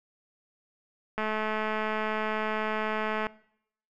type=click train; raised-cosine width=0.5 ms; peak=-16 dBFS; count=452; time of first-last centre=1.18-3.268 s; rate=216 Hz; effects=noise-tail reverb RT60 0.7 s tail -21 dB re dry